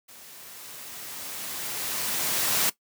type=noise with level ramp; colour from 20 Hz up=white; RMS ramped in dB=-48 to -23 dBFS; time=0.08-2.7 s; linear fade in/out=10 ms; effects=noise-tail reverb RT60 0.1 s tail -17 dB re dry + high-pass 100 Hz 12 dB/octave